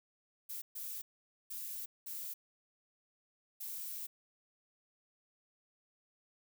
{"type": "noise bursts at uneven times", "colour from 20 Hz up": "violet", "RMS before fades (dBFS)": -43, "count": 5, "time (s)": [[0.49, 0.62], [0.75, 1.02], [1.5, 1.86], [2.06, 2.34], [3.6, 4.07]], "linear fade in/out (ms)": 10, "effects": []}